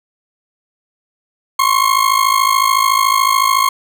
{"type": "ring-modulated tone", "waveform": "40% pulse", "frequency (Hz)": 1077, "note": "C6", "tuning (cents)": 50, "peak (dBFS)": -7, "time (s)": [1.59, 3.69], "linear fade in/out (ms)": 2, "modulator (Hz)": 26.9, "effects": []}